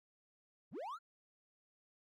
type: linear sweep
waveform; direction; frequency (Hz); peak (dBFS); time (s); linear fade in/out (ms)
triangle; up; 92.5 to 1444; -40; 0.71-0.99; 50
effects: none